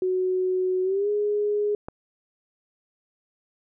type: tone with pitch glide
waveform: sine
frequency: 370 to 415.3 Hz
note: F#4 to G#4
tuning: 0 to 0 cents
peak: -21 dBFS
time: 0.02-1.75 s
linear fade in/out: 2 ms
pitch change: +200 cents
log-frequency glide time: 0.83-1.09 s
type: click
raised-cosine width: 1 ms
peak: -20 dBFS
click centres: 1.885 s
effects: none